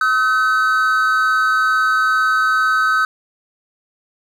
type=tone pair together; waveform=triangle; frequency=1280 / 1522.2 Hz; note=D#6 / F#6; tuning=+49 / +49 cents; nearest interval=minor third; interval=300 cents; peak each=-14 dBFS; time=0.01-3.05 s; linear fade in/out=2 ms; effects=none